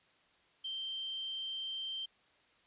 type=tone; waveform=sine; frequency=3136 Hz; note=G7; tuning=in tune; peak=-37 dBFS; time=0.64-2.06 s; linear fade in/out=10 ms; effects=white hiss -68 dBFS RMS until 2.66 s + resampled to 8000 Hz